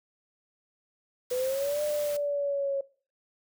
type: noise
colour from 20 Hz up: white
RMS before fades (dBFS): -41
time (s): 1.3-2.17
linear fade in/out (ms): 5
type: linear two-way sweep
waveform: sine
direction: up then down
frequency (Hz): 493.9 to 599 to 549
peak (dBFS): -26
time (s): 1.31-2.81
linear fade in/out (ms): 5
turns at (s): 1.83
effects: noise-tail reverb RT60 0.4 s tail -20 dB re dry